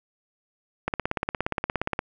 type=click train; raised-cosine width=0.5 ms; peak=-10 dBFS; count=20; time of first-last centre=0.88-1.991 s; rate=17.1 Hz; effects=none